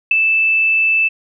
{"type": "tone with ADSR envelope", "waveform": "sine", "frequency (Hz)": 2637, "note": "E7", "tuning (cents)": 0, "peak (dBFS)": -5, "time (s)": [0.11, 1.09], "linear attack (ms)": 5, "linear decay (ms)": 5, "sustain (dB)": -6, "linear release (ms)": 19, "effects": []}